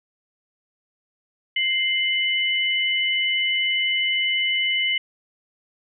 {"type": "tone pair together", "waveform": "sine", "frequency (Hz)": [2093, 2981], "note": ["C7", "F#7"], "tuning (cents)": [0, 12], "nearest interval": "tritone", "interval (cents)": 612, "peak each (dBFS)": -22, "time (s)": [1.56, 4.98], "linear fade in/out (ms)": 5, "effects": []}